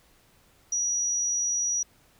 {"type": "tone", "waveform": "sine", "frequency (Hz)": 5810, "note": "F#8", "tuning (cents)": -32, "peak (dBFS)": -24, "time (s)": [0.72, 1.83], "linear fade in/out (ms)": 5, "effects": ["pink hiss -61 dBFS RMS until 2.19 s"]}